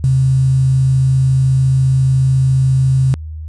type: tone with quantisation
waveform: sine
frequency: 132.2 Hz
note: C3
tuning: 18 cents sharp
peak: -9 dBFS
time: 0.04-3.14 s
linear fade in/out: 0 ms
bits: 6
effects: added 78 Hz sine -24 dBFS peak until 3.48 s + resampled to 22050 Hz